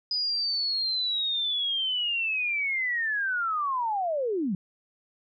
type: linear sweep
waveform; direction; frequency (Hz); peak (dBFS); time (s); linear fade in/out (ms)
sine; down; 4987 to 168.4; -25; 0.11-4.55; 2
effects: none